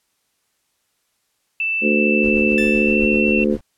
sine tone with pitch glide, 2652 to 2698 Hz, E7 to E7, +10 to +40 cents, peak -18 dBFS, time 1.6-3.44 s, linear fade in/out 2 ms, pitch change +30 cents, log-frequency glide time 2.79-3.06 s
harmonic tone, 73.42 Hz, D2, in tune, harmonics 3 / 4 / 5 / 6 / 7, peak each -18 / -23 / -21 / -25 / -23 dBFS, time 1.81-3.58 s, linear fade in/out 50 ms
brown noise with tremolo, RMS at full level -31 dBFS, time 2.23-3.61 s, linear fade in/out 2 ms, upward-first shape triangle, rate 7.8 Hz, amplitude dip 75%
sawtooth tone with exponential decay, 1760 Hz, A6, in tune, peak -23 dBFS, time 2.58-3.14 s, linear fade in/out 0 ms, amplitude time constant 120 ms
effects white hiss -68 dBFS RMS until 3.77 s + low-pass 12000 Hz 12 dB/octave

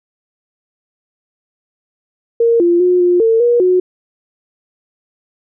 sine tone with pitch steps, 464.4 / 345.7 / 360.2 / 354.3 / 451.2 / 478.4 / 365.4 Hz, A#4 / F4 / F#4 / F4 / A4 / A#4 / F#4, -7 / -18 / -46 / +25 / +44 / +45 / -22 cents, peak -8 dBFS, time 2.4-3.8 s, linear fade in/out 5 ms, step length 200 ms, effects none

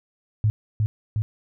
sine tone with echo, 107.3 Hz, A2, 43 cents flat, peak -16 dBFS, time 0.44-0.5 s, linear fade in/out 0 ms, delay 360 ms, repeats 2, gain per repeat -2 dB, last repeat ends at 1.22 s, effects none

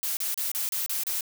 blue noise bursts, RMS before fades -29 dBFS, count 7, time 0.03-1.208 s, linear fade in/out 0 ms, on 140 ms, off 33 ms, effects none

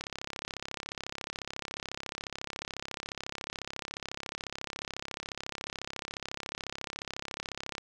click train, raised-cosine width 0.2 ms, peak -19 dBFS, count 266, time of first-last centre 0.01-7.781 s, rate 34.1 Hz, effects 10-bit

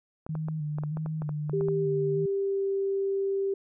clicks, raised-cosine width 1 ms, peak -25 dBFS, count 12, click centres 0.265 / 0.353 / 0.485 / 0.785 / 0.836 / 0.971 / 1.061 / 1.22 / 1.292 / 1.496 / 1.61 / 1.685 s
sine tone with vibrato, 153.3 Hz, D#3, 25 cents flat, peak -29 dBFS, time 0.29-2.26 s, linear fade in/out 5 ms, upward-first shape square, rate 1.6 Hz, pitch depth 40 cents each way
sine tone with pitch glide, 394.4 to 392.1 Hz, G4 to G4, +11 to 0 cents, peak -25 dBFS, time 1.53-3.54 s, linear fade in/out 5 ms, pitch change -11 cents, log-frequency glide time 2.39-2.64 s
effects none

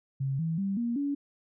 sine tone with pitch steps, 135.5 / 163.01 / 196.1 / 235.9 / 283.8 Hz, C#3 / E3 / G3 / A#3 / C#4, -39 / -19 / +1 / +21 / +41 cents, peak -27 dBFS, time 0.2-1.15 s, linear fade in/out 10 ms, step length 190 ms, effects none

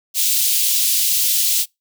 white high-pass noise, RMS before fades -17 dBFS, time 0.14-1.66 s, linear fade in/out 50 ms, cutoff 3000 Hz, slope 24 dB/octave, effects noise-tail reverb RT60 0.2 s tail -26 dB re dry

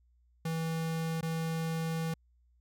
square tone with dropouts, 162.8 Hz, E3, 21 cents flat, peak -32 dBFS, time 0.45-2.14 s, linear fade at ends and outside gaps 5 ms, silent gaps 1.21-1.227 s, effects added 60 Hz sine -64 dBFS peak until 2.6 s

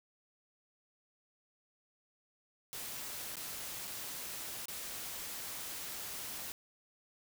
white noise with dropouts, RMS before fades -43 dBFS, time 2.73-6.52 s, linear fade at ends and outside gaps 0 ms, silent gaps 3.356-3.368 / 3.873-3.877 / 4.656-4.683 s, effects none

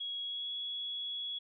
sine tone with pitch glide, 3322 to 3361 Hz, G#7 to G#7, 0 to +20 cents, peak -36 dBFS, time 0-1.39 s, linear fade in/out 10 ms, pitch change +20 cents, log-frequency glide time 0.22-0.52 s, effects none

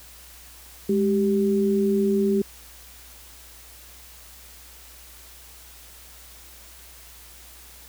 sine tone pair together, 206.9 / 390.6 Hz, G#3 / G4, -6 / -6 cents, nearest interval major seventh, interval 1100 cents, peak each -21 dBFS, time 0.89-2.42 s, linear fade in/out 5 ms, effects added 60 Hz sine -50 dBFS peak until 7.88 s + white hiss -47 dBFS RMS until 7.88 s

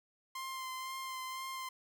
sawtooth tone with vibrato, 1046.5 Hz, C6, in tune, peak -36 dBFS, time 0.35-1.69 s, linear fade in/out 5 ms, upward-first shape sine, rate 2 Hz, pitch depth 19 cents each way, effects none

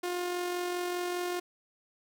sawtooth tone with amplitude modulation, 355.3 Hz, F4, 30 cents sharp, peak -26 dBFS, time 0.03-1.4 s, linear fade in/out 10 ms, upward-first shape sine, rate 45 Hz, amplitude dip 30%, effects none

